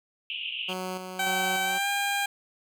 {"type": "band-pass noise", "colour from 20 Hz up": "white", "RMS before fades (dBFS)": -34, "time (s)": [0.3, 0.73], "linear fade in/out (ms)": 0, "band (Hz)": [2600, 3100], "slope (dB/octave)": 96}
{"type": "tone with tremolo", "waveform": "10% pulse", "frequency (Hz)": 185, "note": "F#3", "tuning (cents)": 0, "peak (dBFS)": -23, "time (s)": [0.68, 1.79], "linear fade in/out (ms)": 20, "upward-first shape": "square", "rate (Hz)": 1.7, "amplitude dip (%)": 45}
{"type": "tone with pitch glide", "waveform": "15% pulse", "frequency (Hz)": [769, 803], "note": ["G5", "G5"], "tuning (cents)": [-33, 41], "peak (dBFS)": -19, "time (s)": [1.19, 2.26], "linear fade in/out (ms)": 5, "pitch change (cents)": 74, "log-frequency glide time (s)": [1.63, 1.88]}
{"effects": []}